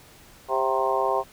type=harmonic tone with a mistuned harmonic; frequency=132.5 Hz; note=C3; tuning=22 cents sharp; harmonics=3 / 4 / 5 / 6 / 7 / 8; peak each=-28 / -28 / -28 / -28 / -28 / -28 dBFS; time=0.48-1.24 s; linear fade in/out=50 ms; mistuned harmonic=6; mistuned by=-50 cents; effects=pink hiss -51 dBFS RMS until 1.32 s